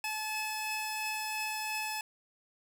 sawtooth tone pair together, 862.3 / 2584 Hz, A5 / E7, -35 / -35 cents, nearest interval octave + perfect fifth, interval 1900 cents, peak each -33 / -33 dBFS, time 0.04-2.01 s, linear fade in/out 2 ms, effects none

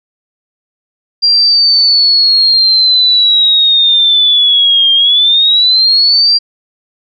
sine linear two-way sweep, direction down then up, 4767 to 3192 to 4767 Hz, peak -5 dBFS, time 1.22-6.39 s, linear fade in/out 20 ms, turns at 4.93 s, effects none

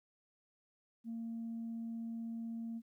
sine tone, 229 Hz, A#3, 31 cents flat, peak -38 dBFS, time 1.04-2.82 s, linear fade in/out 50 ms, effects tanh soft clip ceiling -36 dBFS + 13-bit

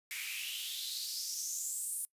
white noise with high-pass filter sweep, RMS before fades -39 dBFS, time 0.11-2.05 s, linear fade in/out 0 ms, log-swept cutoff 2100 to 9800 Hz, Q 5, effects noise-tail reverb RT60 0.1 s tail -23 dB re dry + resampled to 32000 Hz

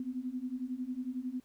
sine beating tone pair, 246.9 / 257.9 Hz, B3 / C4, 0 / -25 cents, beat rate 11 Hz, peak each -39 / -37 dBFS, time 0-1.4 s, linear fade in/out 2 ms, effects pink hiss -69 dBFS RMS until 1.44 s

